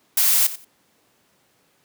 blue noise with echo, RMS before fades -17 dBFS, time 0.17-0.47 s, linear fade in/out 5 ms, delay 89 ms, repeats 2, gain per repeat -15 dB, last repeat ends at 0.648 s, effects pink hiss -62 dBFS RMS until 1.84 s + high-pass 150 Hz 12 dB/octave

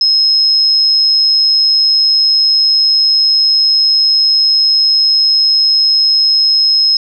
sine tone, 5150 Hz, E8, 41 cents flat, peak -7 dBFS, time 0.01-6.97 s, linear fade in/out 2 ms, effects none

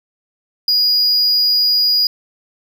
triangle tone, 4894 Hz, D#8, 29 cents flat, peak -10 dBFS, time 0.68-2.07 s, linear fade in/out 2 ms, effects none

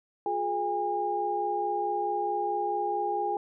sine tone cluster, 358.1 / 422.7 / 812 Hz, F4 / G#4 / G#5, +43 / +31 / -39 cents, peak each -34 / -33 / -28 dBFS, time 0.26-3.37 s, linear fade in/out 2 ms, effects none

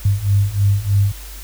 sine beating tone pair, 98.3 / 101.5 Hz, G2 / G#2, +5 / -39 cents, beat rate 3.2 Hz, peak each -17 / -15 dBFS, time 0.05-1.12 s, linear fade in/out 5 ms, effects added 50 Hz sine -32 dBFS peak until 1.43 s + white hiss -38 dBFS RMS until 1.43 s

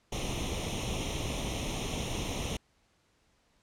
pink noise with comb filter, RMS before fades -34 dBFS, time 0.12-2.57 s, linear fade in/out 5 ms, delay 0.32 ms, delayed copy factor +0.8, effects pink hiss -70 dBFS RMS until 3.62 s + low-pass 8000 Hz 12 dB/octave

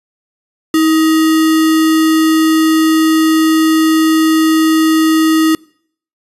sine tone with sample-and-hold, 318.4 Hz, D#4, 40 cents sharp, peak -7 dBFS, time 0.74-5.55 s, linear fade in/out 2 ms, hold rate 1575 Hz, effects noise-tail reverb RT60 0.6 s tail -25 dB re dry + resampled to 32000 Hz

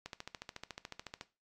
click train, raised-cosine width 0.2 ms, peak -25 dBFS, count 17, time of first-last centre 0.06-1.211 s, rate 13.9 Hz, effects noise-tail reverb RT60 0.3 s tail -17 dB re dry + AAC 64 kbps

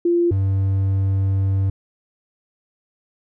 sine / triangle tone pair in turn, 345.2 / 96.87 Hz, F4 / G2, -20 / -20 cents, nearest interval octave + minor seventh, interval 2200 cents, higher first, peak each -14 dBFS, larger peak neither, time 0.05-0.31 / 0.31-1.7 s, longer second, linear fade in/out 5 ms, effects none

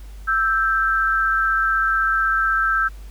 sine tone pair together, 1321 / 1571 Hz, E6 / G6, +3 / +3 cents, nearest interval minor third, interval 300 cents, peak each -19 dBFS, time 0.27-2.89 s, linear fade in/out 20 ms, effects added 50 Hz sine -34 dBFS peak until 3.1 s + pink hiss -51 dBFS RMS until 3.1 s

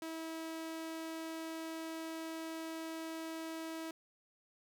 sawtooth tone, 323.8 Hz, E4, 31 cents flat, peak -37 dBFS, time 0.02-3.91 s, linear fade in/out 2 ms, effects none

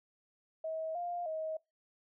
sine tone with pitch steps, 640 / 701 / 633 Hz, D#5 / F5 / D#5, +49 / +6 / +30 cents, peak -35 dBFS, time 0.64-1.57 s, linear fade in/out 5 ms, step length 310 ms, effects noise-tail reverb RT60 0.2 s tail -22 dB re dry

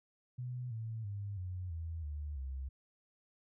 sine tone with pitch steps, 124.4 / 112.12 / 101.04 / 91.07 / 82.07 / 73.97 / 66.66 Hz, B2 / A2 / G#2 / F#2 / E2 / D2 / C2, +13 / +33 / -47 / -27 / -7 / +13 / +33 cents, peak -38 dBFS, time 0.38-2.69 s, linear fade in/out 10 ms, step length 330 ms, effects none

